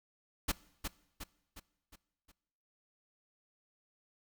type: noise with echo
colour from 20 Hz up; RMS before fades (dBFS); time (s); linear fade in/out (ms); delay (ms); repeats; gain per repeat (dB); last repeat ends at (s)
pink; -31; 0.48-0.52; 10; 360; 5; -6; 2.32
effects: noise-tail reverb RT60 0.9 s tail -21 dB re dry